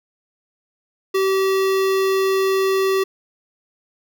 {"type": "tone with notch filter", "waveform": "square", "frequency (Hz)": 384.7, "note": "G4", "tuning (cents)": -33, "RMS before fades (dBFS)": -18, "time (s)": [1.14, 3.04], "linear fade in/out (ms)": 10, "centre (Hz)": 8400, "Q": 1.7, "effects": []}